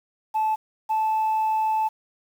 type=tone pair in turn; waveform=sine; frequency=870 / 873.8 Hz; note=A5 / A5; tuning=-20 / -12 cents; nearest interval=unison; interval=8 cents; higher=second; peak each=-18 dBFS; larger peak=neither; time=0.34-0.56 / 0.89-1.89 s; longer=second; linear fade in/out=20 ms; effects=tanh soft clip ceiling -18 dBFS + 8-bit